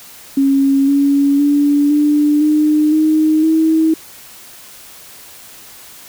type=tone with pitch steps; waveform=sine; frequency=274.1 / 281.2 / 288.4 / 295.8 / 303.4 / 311.2 / 319.3 Hz; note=C#4 / C#4 / D4 / D4 / D#4 / D#4 / D#4; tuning=-19 / +25 / -31 / +13 / -44 / 0 / +45 cents; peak=-9 dBFS; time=0.37-3.94 s; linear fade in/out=5 ms; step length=510 ms; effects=white hiss -38 dBFS RMS until 6.08 s